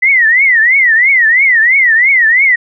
sine tone with vibrato, 1975.5 Hz, B6, in tune, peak -5 dBFS, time 0.02-2.56 s, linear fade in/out 10 ms, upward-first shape triangle, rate 3 Hz, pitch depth 230 cents each way, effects none

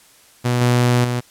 sawtooth tone with level steps, 122.4 Hz, B2, 15 cents flat, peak -12 / -9 / -15 dBFS, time 0.44-1.21 s, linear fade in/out 20 ms, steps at 0.61 / 1.04 s, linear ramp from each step 5 ms, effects white hiss -50 dBFS RMS until 1.3 s + low-pass 12000 Hz 12 dB/octave

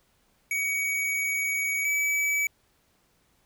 square tone pair in turn, 2255 / 2289 Hz, C#7 / D7, +29 / -45 cents, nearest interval unison, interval 26 cents, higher second, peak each -26 / -24 dBFS, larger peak second, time 0.51-1.85 / 1.85-2.47 s, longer first, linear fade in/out 2 ms, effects pink hiss -67 dBFS RMS until 3.45 s

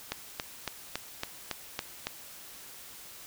click train, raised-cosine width 0.2 ms, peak -14 dBFS, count 8, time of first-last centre 0.12-2.07 s, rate 3.59 Hz, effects white hiss -48 dBFS RMS until 3.26 s

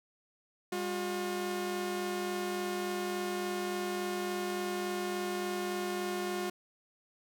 sawtooth tone pair together, 201.1 / 358.7 Hz, G3 / F4, +44 / +46 cents, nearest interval minor seventh, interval 1002 cents, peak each -35 / -30 dBFS, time 0.72-6.5 s, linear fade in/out 5 ms, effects none

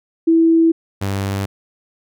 sine / sawtooth tone pair in turn, 328.4 / 98.4 Hz, E4 / G2, -6 / +7 cents, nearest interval octave + major sixth, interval 2087 cents, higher first, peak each -9 / -15 dBFS, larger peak first, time 0.27-0.72 / 1.01-1.46 s, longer neither, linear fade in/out 10 ms, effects none

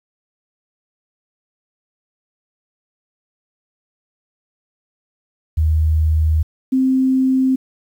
sine tone pair in turn, 78.6 / 261.6 Hz, D#2 / C4, +18 / 0 cents, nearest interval octave + major sixth, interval 2082 cents, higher second, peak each -12 dBFS, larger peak neither, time 5.57-6.43 / 6.72-7.56 s, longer first, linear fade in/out 10 ms, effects 8-bit

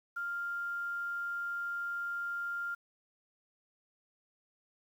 sine tone with quantisation, 1396.9 Hz, F6, in tune, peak -34 dBFS, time 0.16-2.75 s, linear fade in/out 10 ms, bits 10, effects none

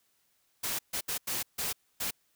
white noise bursts at uneven times, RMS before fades -33 dBFS, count 6, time 0.63-0.79 / 0.93-1.01 / 1.08-1.18 / 1.27-1.43 / 1.58-1.73 / 2-2.11 s, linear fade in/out 10 ms, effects white hiss -72 dBFS RMS until 2.35 s

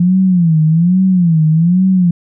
sine tone with vibrato, 171.7 Hz, F3, 29 cents flat, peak -7 dBFS, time 0-2.11 s, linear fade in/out 5 ms, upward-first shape sine, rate 1.2 Hz, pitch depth 170 cents each way, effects none

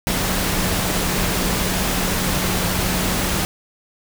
sine tone in noise, 184.4 Hz, F#3, 6 cents flat, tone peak -26 dBFS, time 0.07-3.45 s, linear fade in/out 0 ms, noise pink, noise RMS -21 dBFS, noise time 0.07-3.45 s, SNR -8 dB, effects none

